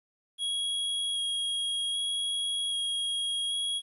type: tone with vibrato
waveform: square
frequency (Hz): 3300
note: G#7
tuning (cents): -12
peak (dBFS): -29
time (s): 0.38-3.82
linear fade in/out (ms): 50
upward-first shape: square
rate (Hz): 0.64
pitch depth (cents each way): 8
effects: resampled to 32000 Hz + 11-bit